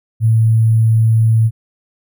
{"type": "tone with sample-and-hold", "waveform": "sine", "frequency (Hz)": 112, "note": "A2", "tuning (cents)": 31, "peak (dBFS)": -8, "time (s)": [0.2, 1.51], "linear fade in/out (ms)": 50, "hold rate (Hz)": 11025, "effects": []}